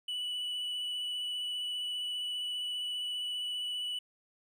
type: tone with vibrato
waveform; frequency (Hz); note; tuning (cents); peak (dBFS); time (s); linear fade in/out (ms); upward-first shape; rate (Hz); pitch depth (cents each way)
triangle; 2960; F#7; 0; -32; 0.08-3.99; 5; square; 15; 11
effects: none